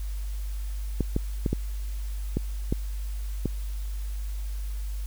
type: clicks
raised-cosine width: 3 ms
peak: -12 dBFS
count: 7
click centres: 1.007 / 1.164 / 1.462 / 1.53 / 2.37 / 2.725 / 3.457 s
effects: added 50 Hz sine -29 dBFS peak until 5.06 s + white hiss -50 dBFS RMS until 5.06 s